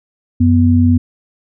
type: tone pair together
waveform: sine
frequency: 92.1 / 245.9 Hz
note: F#2 / B3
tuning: -7 / -7 cents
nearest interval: octave + perfect fourth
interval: 1700 cents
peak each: -10 dBFS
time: 0.4-0.98 s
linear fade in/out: 10 ms
effects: none